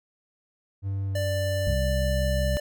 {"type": "tone with pitch glide", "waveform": "triangle", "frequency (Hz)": [98, 93.9], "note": ["G2", "F#2"], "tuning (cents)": [0, 26], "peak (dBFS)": -24, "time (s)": [0.82, 1.76], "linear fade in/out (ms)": 50, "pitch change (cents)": -74, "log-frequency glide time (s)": [1.06, 1.29]}
{"type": "tone", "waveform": "square", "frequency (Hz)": 590, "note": "D5", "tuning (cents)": 8, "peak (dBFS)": -28, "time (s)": [1.15, 2.6], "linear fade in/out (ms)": 5}
{"type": "harmonic tone", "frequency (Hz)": 65.41, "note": "C2", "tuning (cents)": 0, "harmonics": [1, 2, 3], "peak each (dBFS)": [-24, -30, -34], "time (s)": [1.67, 2.57], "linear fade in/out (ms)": 0}
{"effects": []}